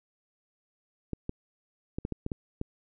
clicks, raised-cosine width 3 ms, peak -19 dBFS, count 8, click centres 1.133 / 1.294 / 1.985 / 2.051 / 2.123 / 2.264 / 2.318 / 2.614 s, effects none

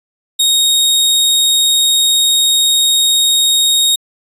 sawtooth tone, 3741 Hz, A#7, 5 cents sharp, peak -6 dBFS, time 0.39-3.96 s, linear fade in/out 10 ms, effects resampled to 32000 Hz

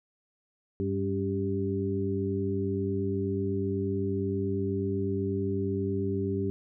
harmonic tone with a mistuned harmonic, 98 Hz, G2, in tune, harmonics 1 / 2 / 3 / 4, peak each -32 / -33 / -34 / -31 dBFS, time 0.8-6.5 s, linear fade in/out 0 ms, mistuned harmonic 3, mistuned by -58 cents, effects none

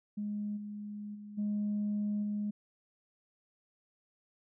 sine tone with level steps, 207.7 Hz, G#3, in tune, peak -33 / -39 / -44 / -29 / -31 dBFS, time 0.17-2.51 s, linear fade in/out 10 ms, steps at 0.56 / 1.14 / 1.37 / 2.22 s, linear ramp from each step 20 ms, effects tanh soft clip ceiling -27 dBFS

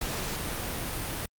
pink noise, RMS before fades -33 dBFS, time 0.01-1.26 s, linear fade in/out 5 ms, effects Opus 48 kbps

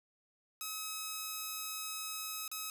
5% pulse tone with dropouts, 1279 Hz, D#6, 47 cents sharp, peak -27 dBFS, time 0.61-2.7 s, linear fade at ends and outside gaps 1 ms, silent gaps 2.479-2.515 s, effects none

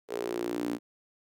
sawtooth tone with high-pass filter sweep, 59 Hz, A#1, 22 cents sharp, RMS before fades -33 dBFS, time 0.08-0.79 s, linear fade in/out 50 ms, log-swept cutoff 440 to 270 Hz, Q 5.6, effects none

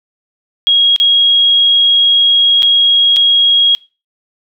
sine tone with dropouts, 3289 Hz, G#7, 18 cents flat, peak -6 dBFS, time 0.67-3.75 s, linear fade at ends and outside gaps 0 ms, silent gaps 0.962-1 / 2.623-2.63 / 3.162-3.167 s, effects noise-tail reverb RT60 0.3 s tail -22 dB re dry

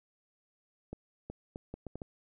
accelerating click train, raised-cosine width 2 ms, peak -27 dBFS, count 7, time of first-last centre 0.93-2.018 s, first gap 370 ms, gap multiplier 0.7, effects none

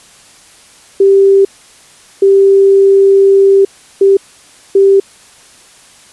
sine tone bursts at uneven times, 392 Hz, G4, in tune, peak -3 dBFS, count 4, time 1-1.45 / 2.22-3.65 / 4.01-4.17 / 4.75-5 s, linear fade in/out 5 ms, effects white hiss -41 dBFS RMS until 6.12 s + resampled to 24000 Hz

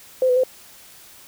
sine tone with pitch steps, 515 / 499.2 / 514 Hz, C5 / B4 / C5, -28 / +19 / -31 cents, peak -14 dBFS, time 0.22-0.436 s, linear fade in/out 2 ms, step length 72 ms, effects white hiss -46 dBFS RMS until 1.27 s

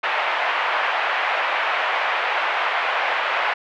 pink band-pass noise, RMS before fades -22 dBFS, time 0.03-3.54 s, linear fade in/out 10 ms, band 680 to 2700 Hz, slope 24 dB/octave, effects none

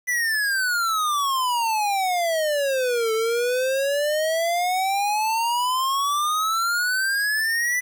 square exponential two-way sweep, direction down then up, 2000 to 438.7 to 2000 Hz, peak -21 dBFS, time 0.07-7.81 s, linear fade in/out 20 ms, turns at 3.13 s, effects 8-bit

